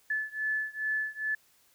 sine beating tone pair, 1732 / 1734.4 Hz, A6 / A6, -28 / -25 cents, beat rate 2.4 Hz, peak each -32 / -33 dBFS, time 0.1-1.35 s, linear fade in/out 5 ms, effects white hiss -65 dBFS RMS until 1.74 s

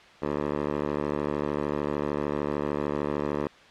10% pulse tone with band-pass filter, 73.3 Hz, D2, 3 cents flat, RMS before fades -29 dBFS, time 0.22-3.48 s, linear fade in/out 5 ms, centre 590 Hz, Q 0.83, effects white hiss -51 dBFS RMS until 3.7 s + low-pass 3000 Hz 12 dB/octave

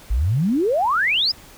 sine exponential sweep, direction up, 48.37 to 5274 Hz, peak -16 dBFS, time 0.1-1.32 s, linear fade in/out 10 ms, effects pink hiss -45 dBFS RMS until 1.57 s

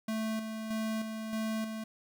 square tone with tremolo, 220 Hz, A3, in tune, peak -32 dBFS, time 0.08-1.84 s, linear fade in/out 5 ms, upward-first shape square, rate 1.6 Hz, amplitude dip 45%, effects 12-bit

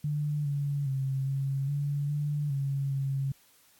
sine tone with pitch steps, 148.2 / 142.6 / 134.5 / 136.7 / 143.5 / 147 / 138.3 / 136.6 Hz, D3 / C#3 / C3 / C#3 / D3 / D3 / C#3 / C#3, +16 / +49 / +48 / -24 / -40 / +2 / -4 / -25 cents, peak -27 dBFS, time 0.04-3.32 s, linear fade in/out 5 ms, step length 410 ms, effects white hiss -62 dBFS RMS until 3.79 s + AAC 64 kbps

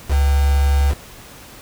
sine tone with quantisation, 70.1 Hz, C#2, 20 cents sharp, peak -12 dBFS, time 0.08-0.95 s, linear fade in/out 50 ms, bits 4, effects pink hiss -40 dBFS RMS until 1.61 s

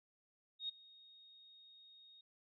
sine tone with ADSR envelope, 3729 Hz, A#7, in tune, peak -37 dBFS, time 0.59-2.21 s, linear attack 100 ms, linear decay 10 ms, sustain -22 dB, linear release 4 ms, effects none

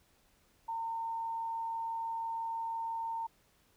sine tone with amplitude modulation, 912 Hz, A#5, 38 cents flat, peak -33 dBFS, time 0.68-3.27 s, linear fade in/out 10 ms, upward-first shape sine, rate 106 Hz, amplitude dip 25%, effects pink hiss -69 dBFS RMS until 3.76 s

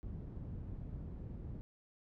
white low-pass noise, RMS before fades -45 dBFS, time 0.03-1.61 s, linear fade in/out 0 ms, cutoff 130 Hz, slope 12 dB/octave, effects none

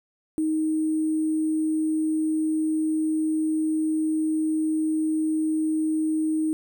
sine tone with sample-and-hold, 313.1 Hz, D#4, 11 cents sharp, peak -21 dBFS, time 0.38-6.53 s, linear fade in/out 0 ms, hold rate 8820 Hz, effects none

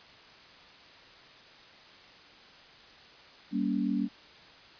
sine chord, G diminished, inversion none, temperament just, 196 / 235.2 / 282.2 Hz, G3 / Bb3 / Db4, 0 / +16 / +31 cents, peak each -31 dBFS, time 3.51-4.09 s, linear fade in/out 50 ms, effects white hiss -53 dBFS RMS until 4.79 s + resampled to 11025 Hz

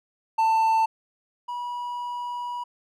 triangle tone pair in turn, 891 / 971.4 Hz, A5 / B5, +22 / -29 cents, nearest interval minor second, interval 149 cents, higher second, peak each -16 / -27 dBFS, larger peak first, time 0.38-0.86 / 1.48-2.64 s, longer second, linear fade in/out 10 ms, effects none

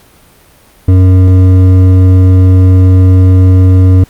sine tone with hard clipping, 92.7 Hz, F#2, 4 cents sharp, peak -3 dBFS, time 0.88-4.04 s, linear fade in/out 5 ms, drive 9 dB, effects pink hiss -42 dBFS RMS until 4.09 s + Opus 48 kbps

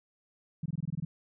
sine tone bursts, 158.2 Hz, D#3, 29 cents sharp, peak -30 dBFS, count 9, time 0.63-1.05 s, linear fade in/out 5 ms, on 28 ms, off 21 ms, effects none

